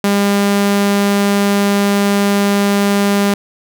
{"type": "tone", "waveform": "sawtooth", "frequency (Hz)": 201.3, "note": "G3", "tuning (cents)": 46, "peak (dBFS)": -7, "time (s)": [0.04, 3.34], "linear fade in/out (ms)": 2, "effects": []}